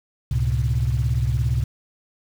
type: tone cluster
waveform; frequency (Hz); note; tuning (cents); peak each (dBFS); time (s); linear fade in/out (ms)
sine; 68.4 / 110.9 / 128.2; C#2 / A2 / C3; -23 / +14 / -35; -22; 0.31-1.64; 5
effects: tanh soft clip ceiling -11 dBFS + 7-bit